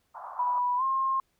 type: band-pass noise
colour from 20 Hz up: pink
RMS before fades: -41 dBFS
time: 0.14-0.6 s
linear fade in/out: 20 ms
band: 720 to 1200 Hz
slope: 48 dB/octave
type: tone with pitch glide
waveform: sine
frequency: 983 to 1065.8 Hz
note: B5 to C6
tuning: -8 to +32 cents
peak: -24 dBFS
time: 0.39-1.2 s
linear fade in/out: 2 ms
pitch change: +140 cents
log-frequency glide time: 0.77-0.83 s
effects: pink hiss -73 dBFS RMS until 1.39 s